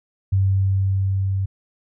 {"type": "tone with level ramp", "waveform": "sine", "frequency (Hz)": 96.6, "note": "G2", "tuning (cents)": -25, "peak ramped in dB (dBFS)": [-14, -19], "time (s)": [0.32, 1.46], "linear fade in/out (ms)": 10, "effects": []}